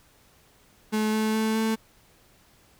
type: tone with pitch steps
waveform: 35% pulse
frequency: 215.5 / 217.5 / 219.5 / 221.6 Hz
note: A3 / A3 / A3 / A3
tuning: -36 / -20 / -4 / +13 cents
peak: -21 dBFS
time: 0.92-1.76 s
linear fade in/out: 20 ms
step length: 210 ms
effects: pink hiss -59 dBFS RMS until 2.79 s